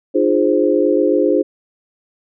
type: chord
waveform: sine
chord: D half-diminished seventh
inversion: none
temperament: equal with one note detuned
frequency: 301.2 / 349.2 / 415.3 / 523.3 Hz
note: D4 / F4 / Ab4 / C5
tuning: +44 / 0 / 0 / 0 cents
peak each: -17 dBFS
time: 0.14-1.43 s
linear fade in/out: 20 ms
effects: none